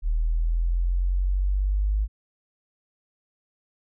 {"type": "exponential sweep", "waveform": "sine", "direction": "up", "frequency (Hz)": [38.89, 51.91], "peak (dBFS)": -20, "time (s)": [0.02, 2.08], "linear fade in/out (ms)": 50, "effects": []}